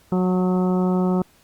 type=harmonic tone with a mistuned harmonic; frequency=183.3 Hz; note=F#3; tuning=16 cents flat; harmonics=1 / 2 / 3 / 4 / 5 / 6 / 7; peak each=-18 / -24 / -31 / -32 / -34 / -39 / -36 dBFS; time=0.12-1.22 s; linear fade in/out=2 ms; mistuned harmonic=5; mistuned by=-16 cents; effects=pink hiss -56 dBFS RMS until 1.43 s + Opus 48 kbps